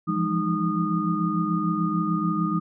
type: tone cluster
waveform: sine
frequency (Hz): 169 / 175.8 / 205.6 / 309.8 / 1228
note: E3 / F3 / G#3 / D#4 / D#6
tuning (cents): +43 / +12 / -17 / -7 / -23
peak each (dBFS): -28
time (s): 0.07-2.6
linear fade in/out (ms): 20
effects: none